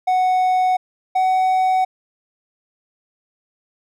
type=tone pair in turn; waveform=triangle; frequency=740 / 749 Hz; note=F#5 / F#5; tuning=0 / +21 cents; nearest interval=unison; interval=21 cents; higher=second; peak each=-12 dBFS; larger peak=neither; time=0.07-0.77 / 1.15-1.85 s; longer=neither; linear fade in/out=10 ms; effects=none